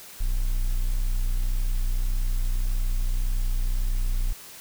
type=tone; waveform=triangle; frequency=30.87 Hz; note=B0; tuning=in tune; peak=-19 dBFS; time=0.2-4.33 s; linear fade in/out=10 ms; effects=white hiss -44 dBFS RMS until 4.6 s